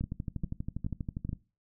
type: two click trains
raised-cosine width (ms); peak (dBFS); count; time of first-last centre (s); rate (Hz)
5; -22 / -21; 17 / 4; 0.04-1.33 / 0.01-1.292; 12.4 / 2.34
effects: noise-tail reverb RT60 0.3 s tail -19 dB re dry